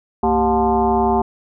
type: tone with frequency modulation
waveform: sine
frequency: 554.4 Hz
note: C#5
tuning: in tune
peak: -13 dBFS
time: 0.23-1.22 s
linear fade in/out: 5 ms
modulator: 163 Hz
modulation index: 2.5
effects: none